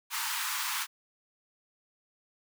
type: high-pass noise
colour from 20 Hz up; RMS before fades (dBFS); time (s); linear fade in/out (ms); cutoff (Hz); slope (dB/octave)
pink; -33; 0.1-0.87; 50; 860; 96
effects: none